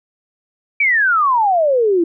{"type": "exponential sweep", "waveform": "sine", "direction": "down", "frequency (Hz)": [2349, 326], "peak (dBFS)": -11, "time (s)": [0.8, 2.04], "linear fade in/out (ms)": 5, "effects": []}